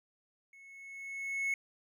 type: tone with level ramp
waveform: triangle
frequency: 2194 Hz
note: C#7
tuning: 18 cents flat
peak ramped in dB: -53 to -27 dBFS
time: 0.53-1.54 s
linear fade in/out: 2 ms
effects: none